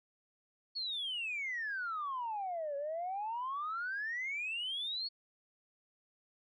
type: exponential two-way sweep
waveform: sine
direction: down then up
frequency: 4435 to 554 to 4435 Hz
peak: -34 dBFS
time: 0.75-5.09 s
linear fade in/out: 20 ms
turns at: 2.76 s
effects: tanh soft clip ceiling -31 dBFS + MP3 48 kbps